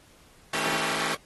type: tone cluster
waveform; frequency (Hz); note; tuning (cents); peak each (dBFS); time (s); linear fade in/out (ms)
5% pulse; 160.2 / 221 / 273.8 / 391; E3 / A3 / C#4 / G4; -49 / +8 / -21 / -4; -21; 0.53-1.15; 5
effects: pink hiss -57 dBFS RMS until 1.25 s + AAC 32 kbps